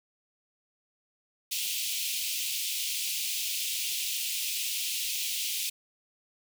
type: high-pass noise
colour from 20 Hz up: pink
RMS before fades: -32 dBFS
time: 1.51-5.7 s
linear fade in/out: 10 ms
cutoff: 2500 Hz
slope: 48 dB/octave
effects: none